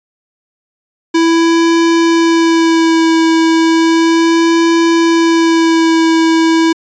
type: tone with vibrato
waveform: square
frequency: 329.6 Hz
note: E4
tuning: in tune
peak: -8 dBFS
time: 1.14-6.73 s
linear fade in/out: 10 ms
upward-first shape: sine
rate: 0.34 Hz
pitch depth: 19 cents each way
effects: resampled to 16000 Hz